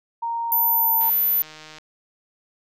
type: tone with pitch glide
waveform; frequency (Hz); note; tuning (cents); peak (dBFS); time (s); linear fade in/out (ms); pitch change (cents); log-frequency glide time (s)
sine; 929 to 914.6; A#5 to A#5; -6 to -33; -23; 0.22-1.1; 10; -27; 0.68-0.91
type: tone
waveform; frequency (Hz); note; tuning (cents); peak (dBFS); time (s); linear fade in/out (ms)
sine; 13990; A9; -11; -17; 0.52-1.42; 0
type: click train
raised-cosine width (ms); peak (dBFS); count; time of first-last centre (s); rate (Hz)
0.2; -24; 121; 1.01-1.784; 155
effects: none